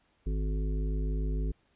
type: harmonic tone with a mistuned harmonic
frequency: 51.8 Hz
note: G#1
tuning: 4 cents flat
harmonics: 1 / 3 / 5 / 7 / 8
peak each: -28 / -38 / -42 / -45 / -46 dBFS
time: 0.26-1.52 s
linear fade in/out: 10 ms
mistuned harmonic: 8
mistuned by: +61 cents
effects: pink hiss -70 dBFS RMS until 1.75 s + resampled to 8000 Hz